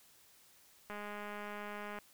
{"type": "click train", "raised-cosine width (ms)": 0.5, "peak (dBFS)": -30, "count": 226, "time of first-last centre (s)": [0.9, 1.987], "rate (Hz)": 207, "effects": ["white hiss -64 dBFS RMS until 2.13 s"]}